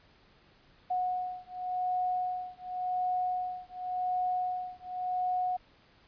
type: beating tone pair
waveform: sine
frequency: 730 / 730.9 Hz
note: F#5 / F#5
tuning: -24 / -21 cents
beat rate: 0.9 Hz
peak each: -33 / -33 dBFS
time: 0.9-5.57 s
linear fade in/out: 10 ms
effects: pink hiss -62 dBFS RMS until 6.07 s + resampled to 11025 Hz